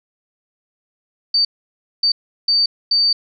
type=tone bursts at uneven times; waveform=sine; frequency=4600 Hz; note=D8; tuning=37 cents flat; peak=-12 dBFS; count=4; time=1.34-1.45 / 2.03-2.12 / 2.48-2.66 / 2.91-3.13 s; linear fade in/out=5 ms; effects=none